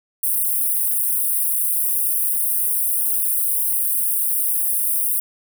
white high-pass noise, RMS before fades -20 dBFS, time 0.23-5.2 s, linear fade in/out 5 ms, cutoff 8900 Hz, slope 96 dB/octave, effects none

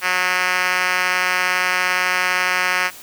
5% pulse tone with band-pass filter, 182.4 Hz, F#3, 24 cents flat, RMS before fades -19 dBFS, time 0.01-2.91 s, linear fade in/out 50 ms, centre 2400 Hz, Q 0.99, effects white hiss -39 dBFS RMS until 3.02 s

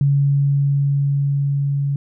sine tone with level ramp, 140.7 Hz, C#3, 26 cents sharp, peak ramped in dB -12 to -17 dBFS, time 0.01-1.96 s, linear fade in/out 2 ms, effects none

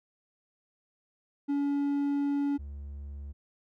triangle tone pair in turn, 283.9 / 70.97 Hz, C#4 / C#2, +41 / +41 cents, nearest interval 2 octaves, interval 2400 cents, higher first, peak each -24 / -36 dBFS, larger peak first, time 1.48-2.58 / 2.58-3.33 s, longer first, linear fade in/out 20 ms, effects none

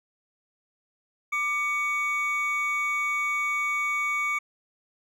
triangle tone pair together, 1188 / 2250 Hz, D6 / C#7, +20 / +25 cents, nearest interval major seventh, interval 1105 cents, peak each -28 / -24 dBFS, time 1.32-4.39 s, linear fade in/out 10 ms, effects none

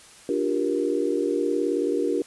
sine chord, G minor seventh, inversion second, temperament just, 294 / 352.8 / 392 / 470.4 Hz, D4 / F4 / G4 / Bb4, +2 / +18 / 0 / +16 cents, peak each -27 dBFS, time 0.29-2.22 s, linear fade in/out 2 ms, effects white hiss -49 dBFS RMS until 2.26 s + resampled to 24000 Hz

